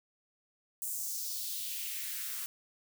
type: noise with high-pass filter sweep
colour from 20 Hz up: blue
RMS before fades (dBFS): -38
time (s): 0.82-2.46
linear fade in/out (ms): 0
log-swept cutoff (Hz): 8500 to 1200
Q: 2.1
effects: none